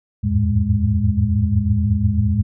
sine tone cluster, 81.2 / 89.4 / 104.2 / 110.2 / 206 Hz, E2 / F2 / G#2 / A2 / G#3, -26 / +41 / +6 / +3 / -14 cents, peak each -21 dBFS, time 0.23-2.43 s, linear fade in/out 20 ms, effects none

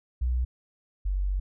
sine tone pair in turn, 61.8 / 47.44 Hz, B1 / F#1, +2 / +44 cents, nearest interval perfect fourth, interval 458 cents, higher first, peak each -23 / -24 dBFS, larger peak first, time 0.21-0.45 / 1.05-1.4 s, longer second, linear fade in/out 10 ms, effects none

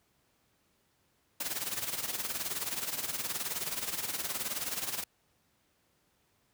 white noise with tremolo, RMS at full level -33 dBFS, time 1.4-5.04 s, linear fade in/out 5 ms, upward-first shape sine, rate 19 Hz, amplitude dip 70%, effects pink hiss -72 dBFS RMS until 6.53 s + high-pass 60 Hz 12 dB/octave

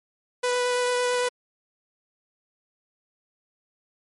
sawtooth tone with vibrato, 493.9 Hz, B4, in tune, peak -18 dBFS, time 0.43-1.29 s, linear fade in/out 10 ms, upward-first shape triangle, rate 8.9 Hz, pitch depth 11 cents each way, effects MP3 48 kbps

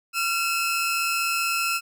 sawtooth tone pair together, 1370.3 / 2585 Hz, F6 / E7, -33 / -34 cents, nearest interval major seventh, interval 1099 cents, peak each -22 dBFS, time 0.13-1.81 s, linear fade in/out 50 ms, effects none

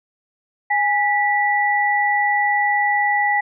sine tone pair together, 824.1 / 1960 Hz, G#5 / B6, -14 / -14 cents, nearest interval octave + minor third, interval 1500 cents, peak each -18 dBFS, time 0.7-3.41 s, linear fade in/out 10 ms, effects none

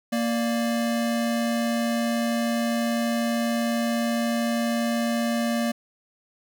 square tone pair together, 233.1 / 587.4 Hz, A#3 / D5, 0 / 0 cents, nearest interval octave + major third, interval 1600 cents, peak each -24 / -30 dBFS, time 0.12-5.72 s, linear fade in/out 10 ms, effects none

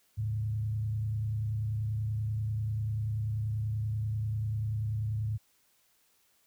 sine tone with frequency modulation, 107.8 Hz, A2, 35 cents flat, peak -29 dBFS, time 0.17-5.38 s, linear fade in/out 20 ms, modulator 30.3 Hz, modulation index 0.48, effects white hiss -69 dBFS RMS until 6.46 s

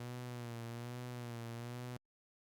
sawtooth tone with vibrato, 120 Hz, B2, 49 cents flat, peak -39 dBFS, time 0-1.97 s, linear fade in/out 5 ms, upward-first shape sine, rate 1.2 Hz, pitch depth 53 cents each way, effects Opus 48 kbps

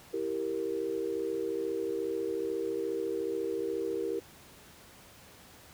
sine chord, E diminished, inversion none, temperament equal, 329.6 / 392 / 466.2 Hz, E4 / G4 / Bb4, 0 / 0 / 0 cents, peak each -37 / -34 / -34 dBFS, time 0.13-4.2 s, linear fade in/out 10 ms, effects pink hiss -54 dBFS RMS until 5.73 s + high-pass 60 Hz 12 dB/octave

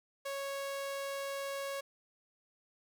sawtooth tone, 553 Hz, C#5, 4 cents flat, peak -33 dBFS, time 0.25-1.81 s, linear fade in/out 10 ms, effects none

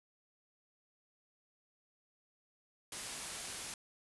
white low-pass noise, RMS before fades -45 dBFS, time 2.92-3.74 s, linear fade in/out 2 ms, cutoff 11000 Hz, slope 96 dB/octave, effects none

